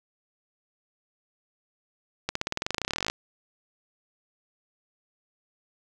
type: accelerating click train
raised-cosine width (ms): 0.2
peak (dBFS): -10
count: 24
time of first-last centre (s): 2.29-3.1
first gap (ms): 64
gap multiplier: 0.94
effects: none